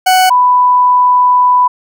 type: tone pair in turn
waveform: 40% pulse / sine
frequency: 744 / 993.1 Hz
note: F#5 / B5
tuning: +9 / +9 cents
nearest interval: perfect fourth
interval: 500 cents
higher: second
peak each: -5 dBFS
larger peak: neither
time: 0.06-0.3 / 0.3-1.68 s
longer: second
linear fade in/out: 10 ms
effects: none